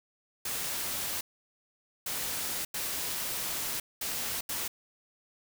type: noise bursts at uneven times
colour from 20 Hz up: white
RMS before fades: -34 dBFS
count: 5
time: 0.45-1.21 / 2.06-2.65 / 2.74-3.8 / 4.01-4.41 / 4.49-4.68 s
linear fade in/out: 5 ms
effects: none